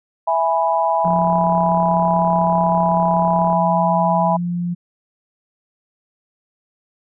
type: chord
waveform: sine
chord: E major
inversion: none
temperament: equal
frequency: 659.3 / 830.6 / 987.8 Hz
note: E5 / G#5 / B5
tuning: 0 / 0 / 0 cents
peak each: -19 dBFS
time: 0.27-4.37 s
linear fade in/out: 10 ms
type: tone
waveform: sine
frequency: 174.61 Hz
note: F3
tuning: in tune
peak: -19 dBFS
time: 1.04-4.75 s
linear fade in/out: 20 ms
type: click train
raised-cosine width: 1 ms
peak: -18 dBFS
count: 90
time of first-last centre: 1.05-3.529 s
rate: 35.9 Hz
effects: none